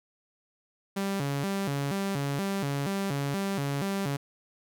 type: tone with vibrato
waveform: sawtooth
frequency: 166.3 Hz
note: E3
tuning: 16 cents sharp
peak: -24 dBFS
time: 0.96-4.17 s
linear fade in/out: 10 ms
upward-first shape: square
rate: 2.1 Hz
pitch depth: 290 cents each way
effects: none